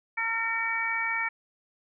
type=harmonic tone; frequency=455.2 Hz; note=A#4; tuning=41 cents flat; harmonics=2 / 3 / 4 / 5; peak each=-35 / -35 / -31 / -29 dBFS; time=0.17-1.29 s; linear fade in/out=10 ms; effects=none